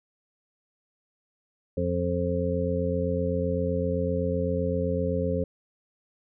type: harmonic tone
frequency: 87.8 Hz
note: F2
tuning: 10 cents sharp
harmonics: 1 / 2 / 3 / 5 / 6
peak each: -30 / -30 / -33 / -31 / -29 dBFS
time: 1.77-5.44 s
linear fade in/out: 5 ms
effects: none